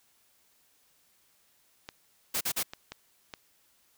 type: clicks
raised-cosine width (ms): 0.2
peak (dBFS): -22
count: 5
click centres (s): 1.889 / 2.399 / 2.735 / 2.92 / 3.338
type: noise bursts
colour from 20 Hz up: white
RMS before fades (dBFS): -30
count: 3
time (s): 2.34-2.632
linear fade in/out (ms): 10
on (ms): 70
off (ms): 41
effects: white hiss -67 dBFS RMS until 3.97 s